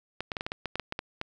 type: clicks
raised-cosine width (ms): 0.3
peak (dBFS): -16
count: 12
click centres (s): 0.206 / 0.318 / 0.368 / 0.409 / 0.465 / 0.519 / 0.657 / 0.756 / 0.797 / 0.924 / 0.991 / 1.214
effects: none